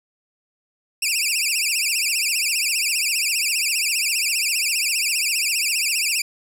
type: tone with vibrato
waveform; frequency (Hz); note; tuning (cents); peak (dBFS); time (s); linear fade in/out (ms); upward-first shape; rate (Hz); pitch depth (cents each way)
15% pulse; 2533; D#7; +30; -12; 1.02-6.22; 5; triangle; 15; 200
effects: none